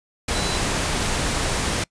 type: tone in noise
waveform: sine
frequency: 4000 Hz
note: B7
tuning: 21 cents sharp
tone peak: -31 dBFS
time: 0.35-0.58 s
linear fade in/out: 5 ms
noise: pink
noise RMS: -23 dBFS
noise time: 0.28-1.84 s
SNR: -11 dB
effects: noise-tail reverb RT60 0.1 s tail -24 dB re dry + resampled to 22050 Hz